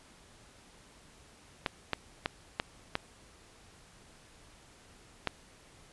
clicks, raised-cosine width 0.3 ms, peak -13 dBFS, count 6, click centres 1.662 / 1.933 / 2.259 / 2.599 / 2.954 / 5.273 s, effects pink hiss -58 dBFS RMS until 5.92 s + resampled to 24000 Hz

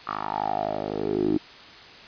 10% pulse tone with band-pass filter sweep, 51.91 Hz, G#1, in tune, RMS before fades -27 dBFS, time 0.07-1.38 s, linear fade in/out 5 ms, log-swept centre 1200 to 310 Hz, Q 6.2, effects white hiss -45 dBFS RMS until 2.07 s + resampled to 11025 Hz

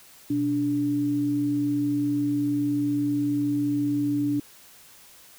sine tone pair together, 125.8 / 290.9 Hz, B2 / D4, +32 / -16 cents, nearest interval octave + minor third, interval 1452 cents, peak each -32 / -22 dBFS, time 0.3-4.4 s, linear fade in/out 5 ms, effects white hiss -51 dBFS RMS until 5.38 s

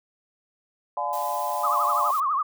sine chord, D diminished seventh, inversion none, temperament just, 587.3 / 704.8 / 845.8 / 1014.9 Hz, D5 / F5 / Ab5 / Cb6, 0 / +16 / +31 / +47 cents, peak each -33 / -31 / -29 / -29 dBFS, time 0.97-2.11 s, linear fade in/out 2 ms
blue noise, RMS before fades -39 dBFS, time 1.13-2.2 s, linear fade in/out 0 ms
sine tone with vibrato, 1160 Hz, D6, 22 cents flat, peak -21 dBFS, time 1.63-2.43 s, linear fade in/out 10 ms, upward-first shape triangle, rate 12 Hz, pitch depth 190 cents each way
effects none

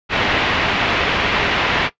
white low-pass noise, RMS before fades -18 dBFS, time 0.09-1.9 s, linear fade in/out 50 ms, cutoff 3000 Hz, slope 24 dB/octave, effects noise-tail reverb RT60 0.1 s tail -17 dB re dry + resampled to 16000 Hz

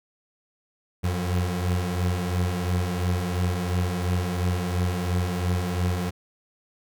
30% pulse beating tone pair, 87.4 / 90.3 Hz, F2 / F#2, +2 / -42 cents, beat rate 2.9 Hz, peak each -26 / -22 dBFS, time 1.03-6.11 s, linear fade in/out 20 ms, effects none

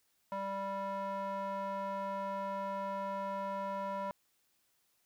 square tone with band-pass filter, 196 Hz, G3, in tune, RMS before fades -38 dBFS, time 0.32-4.11 s, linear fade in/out 0 ms, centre 840 Hz, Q 4.8, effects white hiss -75 dBFS RMS until 5.05 s

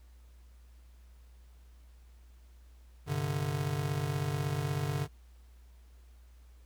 square chord, G suspended fourth, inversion none, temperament just, 98 / 130.67 / 147 Hz, G2 / C3 / D3, 0 / -2 / +2 cents, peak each -38 / -37 / -34 dBFS, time 3.06-5.08 s, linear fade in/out 50 ms, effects added 60 Hz sine -53 dBFS peak until 6.65 s + pink hiss -69 dBFS RMS until 6.65 s

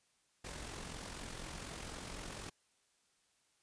pink noise with amplitude modulation, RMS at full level -44 dBFS, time 0.44-2.5 s, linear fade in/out 10 ms, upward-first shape sine, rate 44.1 Hz, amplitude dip 50%, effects white hiss -75 dBFS RMS until 3.62 s + resampled to 22050 Hz

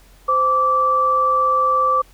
sine tone pair together, 518 / 1162.9 Hz, C5 / D6, -17 / -17 cents, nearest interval octave + major second, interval 1400 cents, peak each -22 / -14 dBFS, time 0.28-2.02 s, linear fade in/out 10 ms, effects added 44 Hz sine -46 dBFS peak until 2.13 s + pink hiss -52 dBFS RMS until 2.13 s

